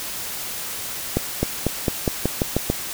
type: accelerating click train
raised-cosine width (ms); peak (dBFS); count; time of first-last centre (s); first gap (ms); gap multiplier
2; -5; 9; 1.17-2.7; 260; 0.91
effects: white hiss -30 dBFS RMS until 2.93 s